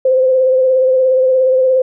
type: tone with vibrato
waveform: sine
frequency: 518 Hz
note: C5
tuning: 17 cents flat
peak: -8 dBFS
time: 0.05-1.82 s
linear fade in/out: 5 ms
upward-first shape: triangle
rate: 17 Hz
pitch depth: 35 cents each way
effects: none